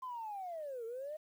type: linear two-way sweep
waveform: sine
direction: down then up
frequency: 1046.5 to 442.7 to 629 Hz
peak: -39 dBFS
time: 0.02-1.17 s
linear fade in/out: 10 ms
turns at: 0.85 s
effects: tanh soft clip ceiling -36 dBFS + 11-bit